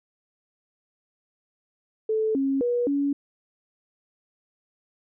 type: tone with pitch steps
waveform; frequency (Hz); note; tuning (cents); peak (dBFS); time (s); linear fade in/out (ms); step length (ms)
sine; 437.3 / 272.1 / 483.6 / 282.6; A4 / C#4 / B4 / C#4; -11 / -32 / -36 / +34; -21; 2.09-3.13; 5; 260
effects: none